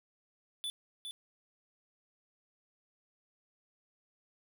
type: tone with echo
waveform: square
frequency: 3479 Hz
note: A7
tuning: 20 cents flat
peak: -36 dBFS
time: 0.64-0.7 s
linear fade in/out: 0 ms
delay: 410 ms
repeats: 1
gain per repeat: -5 dB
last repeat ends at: 1.11 s
effects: none